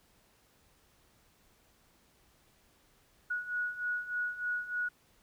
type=beating tone pair; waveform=sine; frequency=1458 / 1461.3 Hz; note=F#6 / F#6; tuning=-26 / -22 cents; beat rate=3.3 Hz; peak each=-38 / -34 dBFS; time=3.3-4.89 s; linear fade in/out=10 ms; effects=pink hiss -67 dBFS RMS until 5.22 s